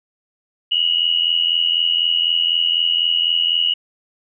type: tone pair together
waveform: sine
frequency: 2869 / 2953 Hz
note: F7 / F#7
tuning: +46 / -4 cents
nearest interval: unison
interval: 50 cents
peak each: -17 / -18 dBFS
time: 0.71-3.74 s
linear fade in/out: 10 ms
effects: none